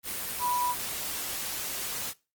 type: tone in noise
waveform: sine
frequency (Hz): 983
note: B5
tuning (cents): -8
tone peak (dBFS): -26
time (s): 0.39-0.75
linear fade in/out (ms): 50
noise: white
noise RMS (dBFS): -34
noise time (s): 0.03-2.14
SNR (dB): +5
effects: noise-tail reverb RT60 0.3 s tail -22 dB re dry + Opus 24 kbps